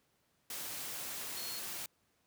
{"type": "tone in noise", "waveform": "sine", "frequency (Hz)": 4308, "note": "C8", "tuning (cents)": 50, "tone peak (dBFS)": -44, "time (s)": [1.37, 1.59], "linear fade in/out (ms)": 2, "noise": "white", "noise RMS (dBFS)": -42, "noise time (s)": [0.5, 1.86], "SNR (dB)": -5, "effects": ["pink hiss -75 dBFS RMS until 2.26 s", "high-pass 80 Hz 12 dB/octave"]}